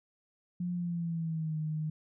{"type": "tone with pitch glide", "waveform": "sine", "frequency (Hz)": [177, 154.98], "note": ["F3", "D#3"], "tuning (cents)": [23, -7], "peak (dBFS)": -31, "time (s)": [0.6, 1.9], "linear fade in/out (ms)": 5, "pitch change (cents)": -230, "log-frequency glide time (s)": [0.73, 1.58], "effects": []}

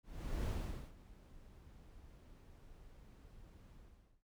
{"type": "noise with ADSR envelope", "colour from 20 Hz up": "brown", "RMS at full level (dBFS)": -37, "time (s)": [0.03, 4.23], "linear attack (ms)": 430, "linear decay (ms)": 460, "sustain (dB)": -21, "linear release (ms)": 480, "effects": []}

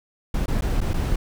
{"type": "noise with dropouts", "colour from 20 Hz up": "brown", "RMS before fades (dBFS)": -22, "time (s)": [0.34, 1.16], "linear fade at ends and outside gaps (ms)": 5, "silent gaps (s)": [[0.46, 0.48], [0.61, 0.62], [0.806, 0.813], [0.935, 0.94]], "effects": []}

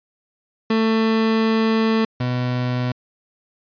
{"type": "tone pair in turn", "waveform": "30% pulse", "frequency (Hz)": [222.5, 124.51], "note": ["A3", "B2"], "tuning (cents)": [20, 15], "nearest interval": "minor seventh", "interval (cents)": 1005, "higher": "first", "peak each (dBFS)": [-13, -17], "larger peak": "first", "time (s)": [[0.7, 2.05], [2.2, 2.92]], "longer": "first", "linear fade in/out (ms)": 5, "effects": ["resampled to 11025 Hz"]}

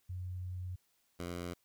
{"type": "tone pair in turn", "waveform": ["sine", "10% pulse"], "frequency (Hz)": [91, 87.5], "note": ["F#2", "F2"], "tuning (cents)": [-28, 4], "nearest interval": "minor second", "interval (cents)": 68, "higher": "first", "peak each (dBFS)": [-38, -31], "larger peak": "second", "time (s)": [[0.09, 0.76], [1.19, 1.54]], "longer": "first", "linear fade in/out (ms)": 10, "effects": ["white hiss -75 dBFS RMS until 1.64 s"]}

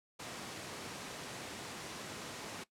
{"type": "high-pass noise", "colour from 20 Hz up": "pink", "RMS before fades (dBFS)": -45, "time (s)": [0.19, 2.64], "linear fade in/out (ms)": 10, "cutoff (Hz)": 160, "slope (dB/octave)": 12, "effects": ["noise-tail reverb RT60 0.1 s tail -17 dB re dry", "low-pass 9000 Hz 12 dB/octave"]}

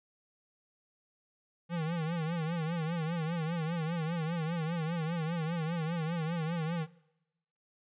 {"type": "tone with vibrato", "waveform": "square", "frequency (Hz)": 164.4, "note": "E3", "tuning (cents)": -4, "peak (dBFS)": -32, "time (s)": [1.69, 6.87], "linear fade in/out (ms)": 50, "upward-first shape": "triangle", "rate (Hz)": 5, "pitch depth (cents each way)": 130, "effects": ["noise-tail reverb RT60 0.9 s tail -22 dB re dry", "resampled to 8000 Hz"]}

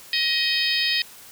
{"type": "harmonic tone", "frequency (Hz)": 629, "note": "D#5", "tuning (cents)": 19, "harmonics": [3, 4, 5, 6, 7, 8], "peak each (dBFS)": [-27, -27, -27, -27, -27, -27], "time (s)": [0.13, 1.02], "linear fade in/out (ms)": 2, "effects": ["white hiss -45 dBFS RMS until 1.31 s"]}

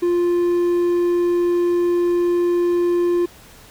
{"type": "tone", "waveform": "triangle", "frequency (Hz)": 349.6, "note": "F4", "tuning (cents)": 2, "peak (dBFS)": -13, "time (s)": [0.02, 3.26], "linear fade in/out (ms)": 10, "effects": ["pink hiss -45 dBFS RMS until 3.7 s"]}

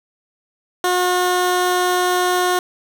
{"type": "tone", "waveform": "15% pulse", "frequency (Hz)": 360.9, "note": "F#4", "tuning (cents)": -43, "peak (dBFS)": -9, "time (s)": [0.84, 2.59], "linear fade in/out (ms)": 2, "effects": []}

